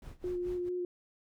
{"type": "noise with tremolo", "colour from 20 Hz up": "brown", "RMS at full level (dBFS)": -44, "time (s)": [0.02, 0.69], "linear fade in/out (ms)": 2, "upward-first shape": "sine", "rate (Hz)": 4.6, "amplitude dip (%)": 90}
{"type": "tone with vibrato", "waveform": "sine", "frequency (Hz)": 357.2, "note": "F4", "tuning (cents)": 39, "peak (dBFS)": -32, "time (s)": [0.24, 0.85], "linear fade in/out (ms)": 2, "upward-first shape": "square", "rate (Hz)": 4.5, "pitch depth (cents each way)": 12}
{"effects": []}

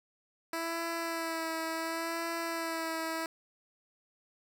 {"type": "tone with vibrato", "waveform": "10% pulse", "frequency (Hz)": 329.1, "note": "E4", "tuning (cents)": -3, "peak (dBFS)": -25, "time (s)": [0.53, 3.26], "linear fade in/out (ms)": 2, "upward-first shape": "sine", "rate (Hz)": 0.7, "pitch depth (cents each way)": 26, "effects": []}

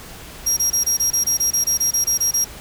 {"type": "tone bursts", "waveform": "35% pulse", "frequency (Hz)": 5640, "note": "F8", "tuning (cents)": 16, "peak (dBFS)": -13, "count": 15, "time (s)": [0.46, 2.446], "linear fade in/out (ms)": 10, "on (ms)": 110, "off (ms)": 24, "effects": ["added 60 Hz sine -45 dBFS peak until 2.6 s", "pink hiss -38 dBFS RMS until 2.6 s"]}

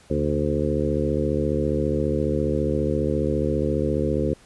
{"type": "harmonic tone with a mistuned harmonic", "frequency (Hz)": 74.7, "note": "D2", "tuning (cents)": 30, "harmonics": [1, 2, 3, 4, 5, 6, 7], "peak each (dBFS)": [-28, -28, -28, -28, -28, -28, -28], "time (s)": [0.1, 4.34], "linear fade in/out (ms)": 5, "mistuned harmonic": 2, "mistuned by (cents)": -67, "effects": ["pink hiss -53 dBFS RMS until 4.45 s", "resampled to 24000 Hz"]}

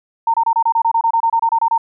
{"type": "tone bursts", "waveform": "sine", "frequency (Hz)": 915, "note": "A#5", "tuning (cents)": -32, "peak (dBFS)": -11, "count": 16, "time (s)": [0.27, 1.779], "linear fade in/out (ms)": 5, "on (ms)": 69, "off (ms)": 27, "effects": []}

